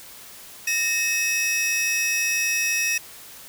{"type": "tone cluster", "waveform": "40% pulse", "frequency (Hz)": [1847, 2576, 5730], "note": ["A#6", "E7", "F8"], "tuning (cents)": [-16, -41, 44], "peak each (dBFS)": [-28, -22, -25], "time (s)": [0.67, 2.98], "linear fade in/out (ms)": 5, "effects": ["white hiss -43 dBFS RMS until 3.48 s"]}